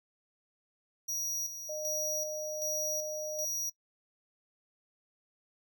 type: tone with tremolo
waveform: 45% pulse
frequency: 5770 Hz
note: F#8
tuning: 44 cents flat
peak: -32 dBFS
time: 1.08-3.7 s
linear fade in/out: 10 ms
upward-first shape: square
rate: 1.3 Hz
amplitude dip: 60%
type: tone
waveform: sine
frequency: 610 Hz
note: D#5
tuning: 34 cents flat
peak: -36 dBFS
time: 1.69-3.45 s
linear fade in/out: 5 ms
effects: noise-tail reverb RT60 0.1 s tail -23 dB re dry